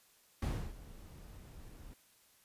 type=noise with ADSR envelope; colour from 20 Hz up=brown; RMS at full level=-33 dBFS; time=0.42-1.94 s; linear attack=4 ms; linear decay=300 ms; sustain=-19 dB; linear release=8 ms; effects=white hiss -67 dBFS RMS until 2.44 s + resampled to 32000 Hz